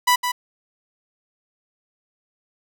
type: tone with echo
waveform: sawtooth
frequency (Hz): 987.8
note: B5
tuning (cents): 0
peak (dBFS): -10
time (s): 0.07-0.16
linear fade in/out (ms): 10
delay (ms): 160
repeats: 1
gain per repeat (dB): -7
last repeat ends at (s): 0.32
effects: none